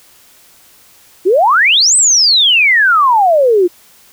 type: exponential two-way sweep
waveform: sine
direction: up then down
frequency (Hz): 338.3 to 8372 to 338.3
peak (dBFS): -6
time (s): 1.25-3.68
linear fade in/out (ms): 20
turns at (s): 1.96
effects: white hiss -45 dBFS RMS until 4.12 s